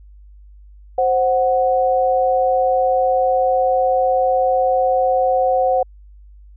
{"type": "tone pair together", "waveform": "sine", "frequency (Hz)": [524, 740], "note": ["C5", "F#5"], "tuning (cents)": [2, 0], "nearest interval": "tritone", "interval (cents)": 598, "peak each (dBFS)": -16, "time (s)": [0.98, 5.83], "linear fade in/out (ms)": 5, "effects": ["added 50 Hz sine -40 dBFS peak until 6.56 s"]}